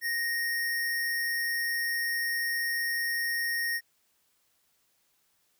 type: tone with sample-and-hold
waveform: sine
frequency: 1864.7 Hz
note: A#6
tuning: in tune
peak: -27 dBFS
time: 0.01-3.81 s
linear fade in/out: 50 ms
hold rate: 7350 Hz
effects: white hiss -71 dBFS RMS until 5.59 s